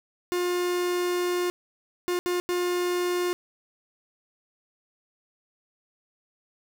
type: tone bursts at uneven times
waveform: 45% pulse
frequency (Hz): 355.8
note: F4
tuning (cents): +32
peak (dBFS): -24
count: 4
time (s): 0.32-1.5 / 2.08-2.19 / 2.26-2.4 / 2.49-3.33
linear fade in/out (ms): 0
effects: none